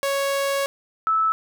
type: tone pair in turn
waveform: sawtooth / sine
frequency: 554.4 / 1308.7 Hz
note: C#5 / E6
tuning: 0 / -13 cents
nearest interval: octave + minor third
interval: 1487 cents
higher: second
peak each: -17 dBFS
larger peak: neither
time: 0.03-0.66 / 1.07-1.32 s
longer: first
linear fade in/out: 0 ms
effects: none